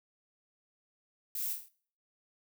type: noise with echo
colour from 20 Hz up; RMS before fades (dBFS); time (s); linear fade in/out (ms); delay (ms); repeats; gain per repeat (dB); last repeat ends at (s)
violet; -37; 1.35-1.53; 2; 26; 6; -4; 1.686
effects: noise-tail reverb RT60 0.5 s tail -21 dB re dry